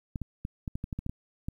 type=clicks; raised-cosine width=5 ms; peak=-21 dBFS; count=11; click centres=0.158 / 0.217 / 0.451 / 0.678 / 0.755 / 0.841 / 0.928 / 0.99 / 1.064 / 1.095 / 1.485 s; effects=10-bit